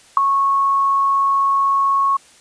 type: tone with ADSR envelope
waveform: sine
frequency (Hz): 1101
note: C#6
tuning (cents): -12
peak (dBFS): -3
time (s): 0.17-2.17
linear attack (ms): 3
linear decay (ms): 4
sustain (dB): -10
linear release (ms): 8
effects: white hiss -48 dBFS RMS until 2.4 s + resampled to 22050 Hz